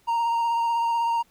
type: tone with vibrato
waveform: triangle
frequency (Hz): 930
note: A#5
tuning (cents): -4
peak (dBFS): -19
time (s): 0.07-1.23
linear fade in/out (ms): 20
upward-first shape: sine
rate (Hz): 16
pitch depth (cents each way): 17
effects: pink hiss -62 dBFS RMS until 1.3 s